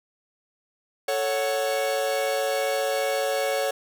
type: chord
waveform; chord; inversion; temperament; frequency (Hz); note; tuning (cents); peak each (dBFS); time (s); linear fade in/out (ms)
45% pulse; F# minor; first; equal; 440 / 554.4 / 740; A4 / C#5 / F#5; 0 / 0 / 0; -30 / -25 / -30; 1.08-3.71; 5
effects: none